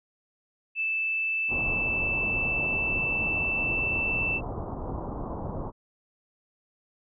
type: tone with pitch glide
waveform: sine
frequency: 2637 to 2658 Hz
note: E7 to E7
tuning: 0 to +14 cents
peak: -25 dBFS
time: 0.75-4.41 s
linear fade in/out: 50 ms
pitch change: +14 cents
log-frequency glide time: 0.96-3.94 s
type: low-pass noise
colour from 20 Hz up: pink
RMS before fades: -34 dBFS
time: 1.48-5.72 s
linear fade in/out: 50 ms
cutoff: 1100 Hz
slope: 48 dB/octave
effects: none